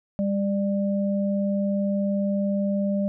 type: tone pair together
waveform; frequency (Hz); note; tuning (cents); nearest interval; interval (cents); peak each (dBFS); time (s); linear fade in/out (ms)
sine; 200 / 593.8; G3 / D5; +35 / +19; octave + perfect fifth; 1884; -22 / -28; 0.19-3.08; 0
effects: none